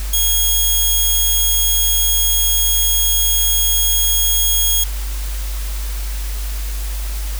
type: tone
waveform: 5% pulse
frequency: 3300 Hz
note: G#7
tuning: 12 cents flat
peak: -5 dBFS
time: 0.13-4.84 s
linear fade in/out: 5 ms
effects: added 50 Hz sine -20 dBFS peak until 7.39 s + white hiss -32 dBFS RMS until 7.39 s